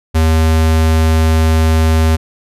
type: tone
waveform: square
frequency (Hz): 80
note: D#2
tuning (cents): +49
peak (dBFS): -9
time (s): 0.14-2.17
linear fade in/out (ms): 20
effects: resampled to 32000 Hz